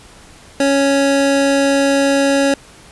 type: tone pair together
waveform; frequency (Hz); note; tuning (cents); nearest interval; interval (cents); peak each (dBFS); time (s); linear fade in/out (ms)
square; 277.2 / 554.4; C#4 / C#5; 0 / 0; octave; 1200; -15; 0.6-2.54; 2
effects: pink hiss -42 dBFS RMS until 2.91 s + resampled to 24000 Hz